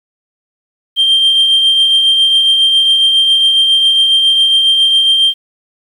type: tone with tremolo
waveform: sine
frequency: 3169 Hz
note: G7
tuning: 18 cents sharp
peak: -3 dBFS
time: 0.96-5.34 s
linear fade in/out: 50 ms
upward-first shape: triangle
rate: 7.3 Hz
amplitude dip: 45%
effects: tanh soft clip ceiling -4 dBFS + 7-bit